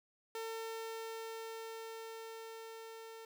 sawtooth tone with level ramp, 450 Hz, A4, 39 cents sharp, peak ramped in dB -36 to -45 dBFS, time 0.35-3.25 s, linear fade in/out 2 ms, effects none

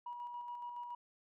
sine tone with tremolo, 964 Hz, B5, 42 cents flat, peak -40 dBFS, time 0.06-0.95 s, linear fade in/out 5 ms, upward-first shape square, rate 7.1 Hz, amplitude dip 35%, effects tanh soft clip ceiling -37 dBFS

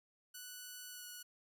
5% pulse tone with pitch glide, 1482 to 1467.5 Hz, F#6 to F#6, +2 to -15 cents, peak -37 dBFS, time 0.34-1.23 s, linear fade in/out 10 ms, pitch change -17 cents, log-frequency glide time 0.89-1.05 s, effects none

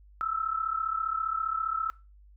sine tone pair together, 1299 / 1334 Hz, E6 / E6, -26 / +20 cents, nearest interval unison, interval 46 cents, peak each -30 / -31 dBFS, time 0.21-1.9 s, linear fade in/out 0 ms, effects noise-tail reverb RT60 0.3 s tail -21 dB re dry + added 50 Hz sine -52 dBFS peak until 2.36 s

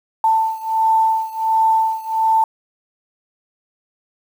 sine beating tone pair, 888 / 889.4 Hz, A5 / A5, +16 / +18 cents, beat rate 1.4 Hz, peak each -16 / -18 dBFS, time 0.24-2.44 s, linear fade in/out 2 ms, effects 7-bit

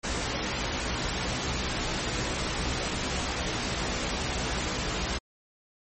pink noise with comb filter, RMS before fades -30 dBFS, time 0.03-5.19 s, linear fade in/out 20 ms, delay 16 ms, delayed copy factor +0.65, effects MP3 32 kbps

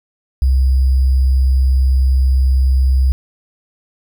sine tone with sample-and-hold, 65.41 Hz, C2, in tune, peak -9 dBFS, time 0.42-3.12 s, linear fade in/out 0 ms, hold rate 4900 Hz, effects none

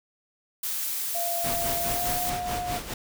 blue noise, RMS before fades -30 dBFS, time 0.63-2.3 s, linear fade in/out 5 ms
sine tone with pitch glide, 687 to 714.1 Hz, F5 to F5, -29 to +38 cents, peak -29 dBFS, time 1.14-2.79 s, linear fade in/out 20 ms, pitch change +67 cents, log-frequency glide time 1.84-2.1 s
pink noise with tremolo, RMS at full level -31 dBFS, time 1.44-2.94 s, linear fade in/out 5 ms, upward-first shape sine, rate 4.8 Hz, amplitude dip 65%
effects none

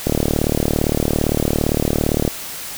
click train, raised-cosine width 2 ms, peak -3 dBFS, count 84, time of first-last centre 0.07-2.277 s, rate 37.6 Hz, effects white hiss -30 dBFS RMS until 2.77 s

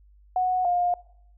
sine tone pair in turn, 736 / 709.2 Hz, F#5 / F5, -9 / +26 cents, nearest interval minor second, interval 65 cents, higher first, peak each -20 dBFS, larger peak neither, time 0.36-0.65 / 0.65-0.94 s, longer neither, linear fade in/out 2 ms, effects noise-tail reverb RT60 0.7 s tail -21 dB re dry + added 50 Hz sine -52 dBFS peak until 1.37 s

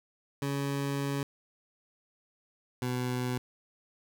20% pulse tone pair in turn, 140 / 125.05 Hz, C#3 / B2, +18 / +22 cents, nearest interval major second, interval 196 cents, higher first, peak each -25 dBFS, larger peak neither, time 0.42-1.23 / 2.82-3.38 s, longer first, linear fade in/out 2 ms, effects none

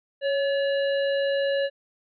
harmonic tone with a mistuned harmonic, 571 Hz, D5, 49 cents flat, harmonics 1 / 3 / 5 / 7, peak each -22 / -32 / -36 / -39 dBFS, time 0.21-1.7 s, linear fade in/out 50 ms, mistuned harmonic 1, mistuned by -49 cents, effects none

